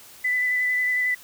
sine tone with vibrato, 1995 Hz, B6, 17 cents sharp, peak -20 dBFS, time 0.24-1.15 s, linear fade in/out 10 ms, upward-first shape square, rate 11 Hz, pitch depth 10 cents each way, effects white hiss -47 dBFS RMS until 1.23 s

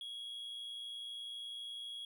triangle tone with amplitude modulation, 3316 Hz, G#7, 3 cents flat, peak -39 dBFS, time 0.01-2.05 s, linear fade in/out 2 ms, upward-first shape sine, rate 120 Hz, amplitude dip 50%, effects none

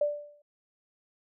sine tone with exponential decay, 587.3 Hz, D5, in tune, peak -21 dBFS, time 0.01-0.42 s, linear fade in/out 5 ms, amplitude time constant 87 ms, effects none

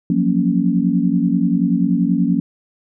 sine chord, Gb major seventh, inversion third, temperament equal, 174.61 / 185 / 233.1 / 277.2 Hz, F3 / Gb3 / Bb3 / Db4, 0 / 0 / 0 / 0 cents, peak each -19 dBFS, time 0.1-2.4 s, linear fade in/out 2 ms, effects none

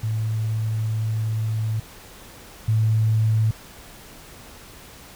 sine tone pair in turn, 110 / 110 Hz, A2 / A2, 0 / 0 cents, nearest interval unison, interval 0 cents, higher neither, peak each -21 / -16 dBFS, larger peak second, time 0.03-1.8 / 2.68-3.51 s, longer first, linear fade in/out 5 ms, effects pink hiss -44 dBFS RMS until 5.15 s

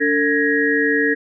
sine tone cluster, 288.6 / 449.5 / 1663 / 1885 Hz, D4 / A4 / G#6 / A#6, -30 / +37 / +2 / +19 cents, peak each -20 dBFS, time 0-1.15 s, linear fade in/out 20 ms, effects none

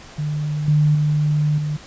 sine tone with level steps, 150 Hz, D3, 37 cents sharp, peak -20 / -12 / -15 / -20 dBFS, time 0.18-1.77 s, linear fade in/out 10 ms, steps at 0.68 / 0.95 / 1.58 s, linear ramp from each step 2 ms, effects pink hiss -41 dBFS RMS until 1.86 s + resampled to 16000 Hz

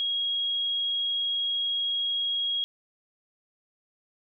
sine tone, 3291 Hz, G#7, 16 cents flat, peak -25 dBFS, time 0-2.64 s, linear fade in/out 0 ms, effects none

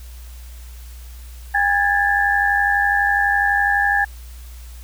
sine tone cluster, 807 / 1656 / 1748 Hz, G#5 / G#6 / A6, -50 / -5 / -12 cents, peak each -19 dBFS, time 1.54-4.05 s, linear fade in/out 10 ms, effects added 60 Hz sine -34 dBFS peak until 4.83 s + white hiss -47 dBFS RMS until 4.83 s

